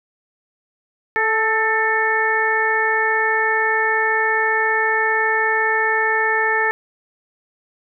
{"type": "harmonic tone with a mistuned harmonic", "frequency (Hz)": 439, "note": "A4", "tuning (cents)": -4, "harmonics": [1, 2, 3, 4, 5], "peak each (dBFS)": [-23, -22, -26, -18, -26], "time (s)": [1.16, 6.71], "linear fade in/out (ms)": 0, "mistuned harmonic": 4, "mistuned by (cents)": 26, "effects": []}